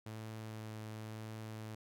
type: tone with vibrato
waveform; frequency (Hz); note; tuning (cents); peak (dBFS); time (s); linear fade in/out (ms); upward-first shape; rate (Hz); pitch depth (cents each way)
sawtooth; 109.4; A2; -9; -40; 0.06-1.75; 5; triangle; 0.95; 11
effects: none